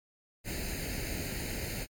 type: noise with comb filter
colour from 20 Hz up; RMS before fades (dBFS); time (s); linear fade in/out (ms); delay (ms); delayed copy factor
pink; -36; 0.44-1.87; 50; 0.44; +0.8
effects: MP3 96 kbps